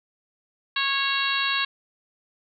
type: harmonic tone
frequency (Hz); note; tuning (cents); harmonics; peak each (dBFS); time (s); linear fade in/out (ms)
550; C#5; -14; 2 / 3 / 4 / 5 / 6 / 7 / 8; -29 / -28 / -33 / -28 / -33 / -28 / -34; 0.76-1.65; 5
effects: none